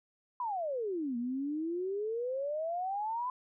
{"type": "exponential two-way sweep", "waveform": "sine", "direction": "down then up", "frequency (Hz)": [1020, 233.1, 1020], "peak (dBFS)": -32, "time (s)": [0.4, 3.3], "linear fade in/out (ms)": 2, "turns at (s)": 1.17, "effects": []}